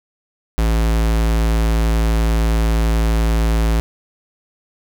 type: tone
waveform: square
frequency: 55.5 Hz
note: A1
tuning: 16 cents sharp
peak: -14 dBFS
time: 0.58-3.8 s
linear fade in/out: 0 ms
effects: none